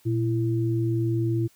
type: tone pair together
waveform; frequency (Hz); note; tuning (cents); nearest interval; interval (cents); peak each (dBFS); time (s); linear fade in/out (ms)
sine; 118.1 / 334.6; A#2 / E4; +23 / +26; octave + tritone; 1803; -23 / -26; 0.05-1.48; 20
effects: white hiss -60 dBFS RMS until 1.55 s